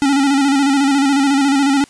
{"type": "tone with vibrato", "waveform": "square", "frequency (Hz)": 277.2, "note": "C#4", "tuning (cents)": 0, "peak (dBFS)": -12, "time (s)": [0.02, 1.84], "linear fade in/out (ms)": 0, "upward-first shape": "square", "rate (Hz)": 14, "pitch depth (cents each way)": 47, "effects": ["white hiss -46 dBFS RMS until 1.89 s", "resampled to 22050 Hz"]}